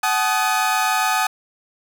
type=tone cluster; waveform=30% pulse; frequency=753 / 860 / 1245 Hz; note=F#5 / A5 / D#6; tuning=+30 / -40 / +1 cents; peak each=-19 dBFS; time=0.03-1.27 s; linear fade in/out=5 ms; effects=none